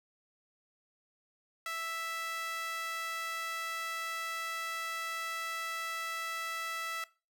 sawtooth tone with high-pass filter, 659.3 Hz, E5, in tune, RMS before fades -38 dBFS, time 1.66-7.04 s, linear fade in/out 2 ms, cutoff 1500 Hz, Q 2.1, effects noise-tail reverb RT60 0.3 s tail -19 dB re dry

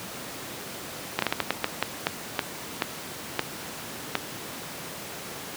slowing click train, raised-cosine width 0.3 ms, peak -6 dBFS, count 13, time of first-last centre 1.19-4.154 s, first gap 33 ms, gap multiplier 1.33, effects pink hiss -37 dBFS RMS until 5.56 s + high-pass 150 Hz 12 dB/octave

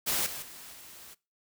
white noise with level steps, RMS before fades -29 / -39 / -47 / -49 dBFS, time 0.06-1.15 s, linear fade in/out 20 ms, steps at 0.26 / 0.42 / 0.73 s, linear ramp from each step 5 ms, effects noise-tail reverb RT60 0.3 s tail -23 dB re dry

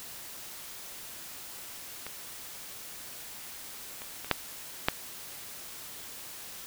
clicks, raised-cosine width 0.3 ms, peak -22 / -26 / -26 / -6 / -6 dBFS, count 5, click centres 2.066 / 4.019 / 4.246 / 4.313 / 4.885 s, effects white hiss -44 dBFS RMS until 6.66 s

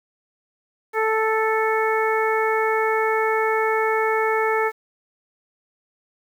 harmonic tone, 440 Hz, A4, in tune, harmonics 1 / 2 / 3 / 4 / 5, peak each -21 / -24 / -26 / -27 / -28 dBFS, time 0.93-4.72 s, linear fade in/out 50 ms, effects 8-bit

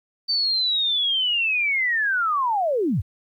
sine linear sweep, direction down, 4603 to 63.8 Hz, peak -19 dBFS, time 0.28-3.02 s, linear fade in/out 20 ms, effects 10-bit

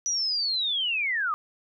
sine linear sweep, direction down, 5920 to 1174.7 Hz, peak -24 dBFS, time 0.06-1.34 s, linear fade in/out 0 ms, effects none

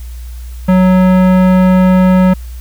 sine tone with tanh clipping, 185 Hz, F#3, in tune, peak -7 dBFS, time 0.68-2.34 s, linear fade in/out 10 ms, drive 18 dB, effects added 60 Hz sine -23 dBFS peak until 2.6 s + white hiss -42 dBFS RMS until 2.6 s

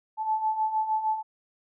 sine beating tone pair, 866 / 872.5 Hz, A5 / A5, -28 / -15 cents, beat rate 6.5 Hz, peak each -31 / -25 dBFS, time 0.17-1.23 s, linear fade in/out 50 ms, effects none

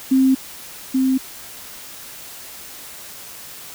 sine tone pair in turn, 264 / 262.3 Hz, C4 / C4, +16 / +4 cents, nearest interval unison, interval 12 cents, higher first, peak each -11 / -14 dBFS, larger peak first, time 0.11-0.35 / 0.94-1.18 s, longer neither, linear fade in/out 10 ms, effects white hiss -37 dBFS RMS until 3.74 s

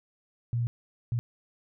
sine tone bursts at uneven times, 118.7 Hz, A#2, 32 cents sharp, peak -25 dBFS, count 2, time 0.53-0.67 / 1.12-1.19 s, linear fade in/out 0 ms, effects none

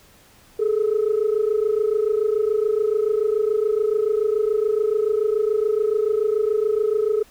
sine tone pair together, 415.3 / 442.3 Hz, G#4 / A4, 0 / +9 cents, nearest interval minor second, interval 109 cents, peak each -19 dBFS, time 0.59-7.23 s, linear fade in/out 10 ms, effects tanh soft clip ceiling -13 dBFS + pink hiss -52 dBFS RMS until 7.3 s

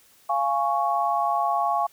sine chord, Db major, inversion first, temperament just, 693 / 831.5 / 1108.7 Hz, F5 / Ab5 / Db6, -14 / +2 / 0 cents, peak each -25 dBFS, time 0.29-1.87 s, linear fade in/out 10 ms, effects white hiss -57 dBFS RMS until 1.92 s

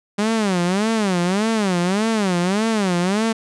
sawtooth tone with vibrato, 198.2 Hz, G3, 19 cents sharp, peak -13 dBFS, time 0.18-3.33 s, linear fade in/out 10 ms, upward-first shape sine, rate 1.7 Hz, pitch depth 230 cents each way, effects resampled to 22050 Hz

